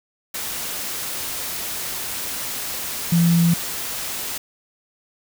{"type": "tone in noise", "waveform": "sine", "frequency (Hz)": 169.9, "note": "F3", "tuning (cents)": -47, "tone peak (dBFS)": -13, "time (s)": [3.12, 3.54], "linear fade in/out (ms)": 5, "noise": "white", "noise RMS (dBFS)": -28, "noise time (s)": [0.34, 4.38], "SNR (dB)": 12, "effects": []}